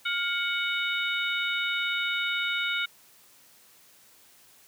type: harmonic tone with a mistuned harmonic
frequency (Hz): 742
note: F#5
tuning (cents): +5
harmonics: 2 / 3 / 4 / 5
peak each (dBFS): -30 / -31 / -34 / -32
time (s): 0.05-2.86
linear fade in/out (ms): 10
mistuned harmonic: 2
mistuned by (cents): -86
effects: white hiss -57 dBFS RMS until 4.67 s + high-pass 80 Hz 12 dB/octave